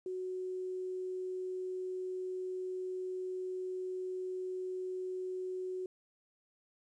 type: tone with quantisation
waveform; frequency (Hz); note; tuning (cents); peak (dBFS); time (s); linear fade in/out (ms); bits
sine; 370; F#4; 0; -36; 0.06-5.86; 2; 11
effects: resampled to 22050 Hz